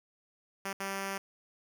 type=tone bursts at uneven times; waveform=5% pulse; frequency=195.4 Hz; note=G3; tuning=5 cents flat; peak=-23 dBFS; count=2; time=0.65-0.73 / 0.8-1.18 s; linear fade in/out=5 ms; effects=none